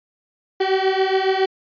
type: beating tone pair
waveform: 30% pulse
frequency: 378.2 / 385.4 Hz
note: F#4 / G4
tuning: +38 / -29 cents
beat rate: 7.2 Hz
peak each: -17 dBFS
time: 0.6-1.46 s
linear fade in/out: 10 ms
effects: resampled to 11025 Hz